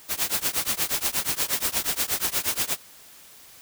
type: noise with tremolo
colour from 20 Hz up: white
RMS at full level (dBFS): -22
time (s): 0.08-2.77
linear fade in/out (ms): 50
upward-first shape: triangle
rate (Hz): 8.4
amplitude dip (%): 100
effects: white hiss -49 dBFS RMS until 3.61 s